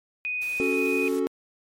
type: tone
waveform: sine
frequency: 2489 Hz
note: D#7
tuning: in tune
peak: -26 dBFS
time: 0.25-1.08 s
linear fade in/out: 0 ms
type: noise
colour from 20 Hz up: white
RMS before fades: -44 dBFS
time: 0.41-1.2 s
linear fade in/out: 10 ms
type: chord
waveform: triangle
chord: F# minor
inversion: second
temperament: equal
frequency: 277.2 / 370 / 440 Hz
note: C#4 / F#4 / A4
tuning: 0 / 0 / 0 cents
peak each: -25 dBFS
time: 0.6-1.27 s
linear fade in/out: 0 ms
effects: MP3 64 kbps